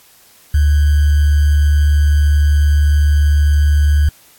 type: tone with sample-and-hold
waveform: sine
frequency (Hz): 73.42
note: D2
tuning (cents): 0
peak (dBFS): -8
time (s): 0.54-4.09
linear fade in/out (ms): 5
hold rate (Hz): 1575
effects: white hiss -47 dBFS RMS until 4.38 s + AAC 64 kbps